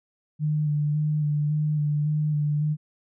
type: tone with vibrato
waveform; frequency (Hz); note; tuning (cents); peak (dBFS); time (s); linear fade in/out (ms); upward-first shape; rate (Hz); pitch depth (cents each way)
sine; 150; D3; +37; -21; 0.39-2.77; 50; square; 1.8; 20
effects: none